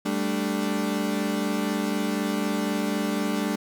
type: chord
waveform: 35% pulse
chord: G suspended second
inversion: none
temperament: equal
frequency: 196 / 220 / 293.7 Hz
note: G3 / A3 / D4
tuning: 0 / 0 / 0 cents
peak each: -27 dBFS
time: 0.05-3.56 s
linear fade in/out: 10 ms
effects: none